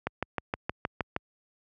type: click train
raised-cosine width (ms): 0.5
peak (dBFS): -13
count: 8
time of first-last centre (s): 0.07-1.164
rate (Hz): 6.4
effects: high-pass 60 Hz 12 dB/octave